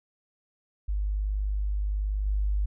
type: tone with level steps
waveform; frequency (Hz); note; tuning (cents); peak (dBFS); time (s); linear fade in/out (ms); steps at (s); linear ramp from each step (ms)
sine; 50.6; G#1; -44; -25 / -23; 0.88-2.66; 10; 2.26; 5
effects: none